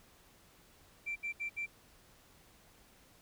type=tone bursts; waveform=sine; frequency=2349 Hz; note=D7; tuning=in tune; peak=-34 dBFS; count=4; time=1.06-1.664 s; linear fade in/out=20 ms; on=100 ms; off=68 ms; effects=tanh soft clip ceiling -31 dBFS + pink hiss -63 dBFS RMS until 3.21 s